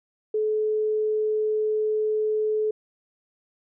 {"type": "tone", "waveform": "sine", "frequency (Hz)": 429.9, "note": "A4", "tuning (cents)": -40, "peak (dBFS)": -21, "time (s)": [0.34, 2.71], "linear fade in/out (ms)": 5, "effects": []}